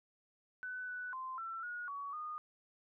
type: tone with pitch steps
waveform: sine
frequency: 1501 / 1487 / 1039 / 1342 / 1447 / 1127 / 1227 Hz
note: F#6 / F#6 / C6 / E6 / F#6 / C#6 / D#6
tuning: +24 / +8 / -12 / +31 / -39 / +28 / -25 cents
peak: -40 dBFS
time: 0.63-2.38 s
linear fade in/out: 0 ms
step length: 250 ms
effects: none